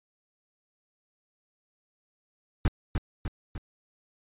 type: noise with echo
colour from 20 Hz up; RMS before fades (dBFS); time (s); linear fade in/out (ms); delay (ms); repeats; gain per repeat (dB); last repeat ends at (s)
brown; -21; 2.65-2.68; 2; 300; 3; -5; 3.58
effects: resampled to 8000 Hz